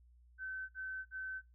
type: tone bursts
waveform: sine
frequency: 1531 Hz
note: G6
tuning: 41 cents flat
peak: -40 dBFS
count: 3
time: 0.38-1.418 s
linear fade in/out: 50 ms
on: 310 ms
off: 54 ms
effects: noise-tail reverb RT60 0.2 s tail -19 dB re dry + added 60 Hz sine -61 dBFS peak until 1.54 s